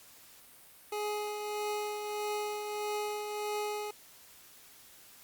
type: tone with tremolo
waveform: 25% pulse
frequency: 418.8 Hz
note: G#4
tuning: 15 cents sharp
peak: -28 dBFS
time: 0.92-3.91 s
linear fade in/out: 5 ms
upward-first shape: triangle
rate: 1.6 Hz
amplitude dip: 45%
effects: white hiss -56 dBFS RMS until 5.23 s + Opus 48 kbps